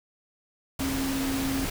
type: tone in noise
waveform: sine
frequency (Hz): 269.4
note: C#4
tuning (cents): -49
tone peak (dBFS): -27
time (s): 0.8-1.65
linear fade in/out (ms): 5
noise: pink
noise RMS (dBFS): -32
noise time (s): 0.79-1.7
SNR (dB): +2
effects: none